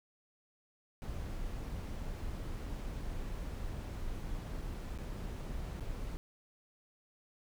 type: noise with dropouts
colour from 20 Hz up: brown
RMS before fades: -40 dBFS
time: 1.02-6.17 s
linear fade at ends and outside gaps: 0 ms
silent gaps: 4.976-4.987 / 5.799-5.807 s
effects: none